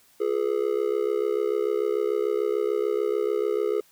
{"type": "tone with amplitude modulation", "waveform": "triangle", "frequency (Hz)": 420, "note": "G#4", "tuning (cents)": 19, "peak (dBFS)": -16, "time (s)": [0.2, 3.81], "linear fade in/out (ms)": 10, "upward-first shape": "sine", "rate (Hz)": 66.8, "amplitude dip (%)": 100, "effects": ["white hiss -59 dBFS RMS until 3.91 s"]}